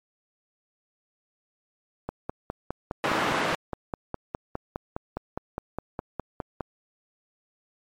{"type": "click train", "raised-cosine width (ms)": 1, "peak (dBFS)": -16, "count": 23, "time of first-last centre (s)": [2.09, 6.607], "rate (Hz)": 4.87}
{"type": "band-pass noise", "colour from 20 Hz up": "white", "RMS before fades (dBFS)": -26, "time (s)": [3.04, 3.55], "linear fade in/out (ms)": 0, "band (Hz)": [160, 1500], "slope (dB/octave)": 12}
{"effects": ["MP3 64 kbps"]}